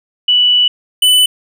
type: tone pair in turn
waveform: sine / square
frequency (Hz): 2960 / 2993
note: F#7 / F#7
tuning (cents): 0 / +19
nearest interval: unison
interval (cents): 19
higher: second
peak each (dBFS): -7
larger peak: neither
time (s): 0.28-0.68 / 1.02-1.26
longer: first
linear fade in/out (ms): 5
effects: none